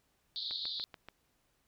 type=band-pass noise; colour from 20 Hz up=pink; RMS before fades=-39 dBFS; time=0.36-0.84 s; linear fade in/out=0 ms; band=3600 to 4500 Hz; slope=96 dB/octave
type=click train; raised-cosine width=0.3 ms; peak=-30 dBFS; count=5; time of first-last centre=0.51-1.086 s; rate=6.94 Hz
effects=pink hiss -75 dBFS RMS until 1.67 s